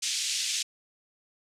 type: band-pass noise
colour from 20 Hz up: white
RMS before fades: -30 dBFS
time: 0.02-0.63 s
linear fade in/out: 10 ms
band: 2500 to 7600 Hz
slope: 24 dB/octave
effects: low-pass 12000 Hz 12 dB/octave